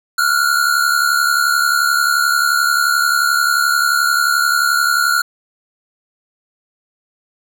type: tone pair together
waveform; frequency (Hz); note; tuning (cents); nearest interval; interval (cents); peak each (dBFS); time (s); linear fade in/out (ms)
square; 1378 / 1449.4; F6 / F#6; -24 / -36; minor second; 88; -16; 0.18-5.22; 5
effects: none